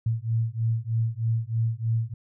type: beating tone pair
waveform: sine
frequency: 112.2 / 115.4 Hz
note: A2 / A#2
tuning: +34 / -17 cents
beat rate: 3.2 Hz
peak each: -26 dBFS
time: 0.06-2.14 s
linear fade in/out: 5 ms
effects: none